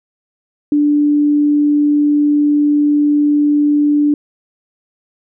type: tone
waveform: sine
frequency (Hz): 293.7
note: D4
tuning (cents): 0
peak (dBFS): -9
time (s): 0.72-4.14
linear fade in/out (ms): 2
effects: none